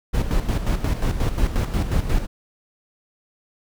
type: noise with tremolo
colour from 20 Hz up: brown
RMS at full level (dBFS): -19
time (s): 0.13-2.27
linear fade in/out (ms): 20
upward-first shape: square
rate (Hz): 5.6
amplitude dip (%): 60
effects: none